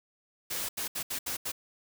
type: noise bursts at uneven times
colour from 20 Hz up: white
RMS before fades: -34 dBFS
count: 6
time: 0.5-0.69 / 0.77-0.88 / 0.95-1.03 / 1.1-1.19 / 1.26-1.37 / 1.45-1.52 s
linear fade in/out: 10 ms
effects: none